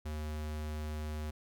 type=tone; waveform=square; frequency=76.3 Hz; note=D#2; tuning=33 cents flat; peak=-37 dBFS; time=0.05-1.31 s; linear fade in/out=10 ms; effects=none